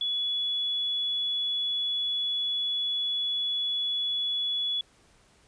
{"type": "tone", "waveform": "sine", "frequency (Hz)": 3400, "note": "G#7", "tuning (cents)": 40, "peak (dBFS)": -26, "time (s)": [0.01, 4.81], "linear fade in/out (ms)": 2, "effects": ["pink hiss -61 dBFS RMS until 5.47 s", "resampled to 22050 Hz"]}